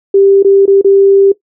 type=tone with dropouts; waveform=sine; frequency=393.7 Hz; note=G4; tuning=8 cents sharp; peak=-3 dBFS; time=0.14-1.32 s; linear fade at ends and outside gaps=5 ms; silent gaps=0.427-0.446 / 0.657-0.677 / 0.814-0.845 s; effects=noise-tail reverb RT60 0.1 s tail -17 dB re dry